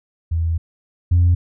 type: tone pair in turn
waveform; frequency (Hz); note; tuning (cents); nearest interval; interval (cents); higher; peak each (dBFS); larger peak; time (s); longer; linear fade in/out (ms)
sine; 82.41 / 87.31; E2 / F2; 0 / 0; minor second; 100; second; -16 / -9; second; 0.31-0.58 / 1.11-1.35; first; 10
effects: tanh soft clip ceiling -8 dBFS